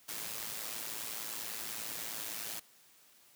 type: noise with amplitude modulation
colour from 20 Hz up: white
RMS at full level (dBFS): -38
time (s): 0.08-2.6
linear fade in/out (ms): 10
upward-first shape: sine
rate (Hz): 110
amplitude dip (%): 65
effects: white hiss -63 dBFS RMS until 3.35 s + high-pass 100 Hz 12 dB/octave